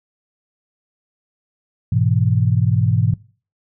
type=chord; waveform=sine; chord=E major; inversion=first; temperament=equal; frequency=103.83 / 123.47 / 164.81 Hz; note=G#2 / B2 / E3; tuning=0 / 0 / 0 cents; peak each=-17 / -17 / -21 dBFS; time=1.92-3.14 s; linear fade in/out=5 ms; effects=noise-tail reverb RT60 0.4 s tail -21 dB re dry